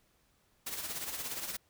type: noise with tremolo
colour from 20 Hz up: white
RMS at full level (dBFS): -37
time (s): 0.66-1.57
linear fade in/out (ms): 10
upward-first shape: sine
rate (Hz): 17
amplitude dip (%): 55
effects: pink hiss -71 dBFS RMS until 1.69 s

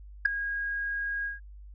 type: tone with ADSR envelope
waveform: sine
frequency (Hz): 1637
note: G#6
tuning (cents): -25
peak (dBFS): -13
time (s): 0.25-1.4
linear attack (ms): 8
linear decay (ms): 4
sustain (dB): -16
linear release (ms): 150
effects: tanh soft clip ceiling -12 dBFS + added 50 Hz sine -44 dBFS peak until 1.74 s

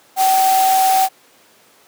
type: tone in noise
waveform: sine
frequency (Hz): 763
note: G5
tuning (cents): -47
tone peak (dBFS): -11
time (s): 0.16-1.09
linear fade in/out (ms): 50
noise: white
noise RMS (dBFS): -22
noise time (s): 0.16-1.09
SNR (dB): +8
effects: pink hiss -50 dBFS RMS until 1.87 s + high-pass 300 Hz 12 dB/octave

